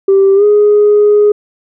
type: tone with pitch glide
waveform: sine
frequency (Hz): 390.4 to 416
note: G4 to G#4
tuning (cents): -7 to +3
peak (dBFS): -3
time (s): 0.08-1.32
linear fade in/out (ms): 5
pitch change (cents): +110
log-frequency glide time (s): 0.35-0.44
effects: tanh soft clip ceiling -1 dBFS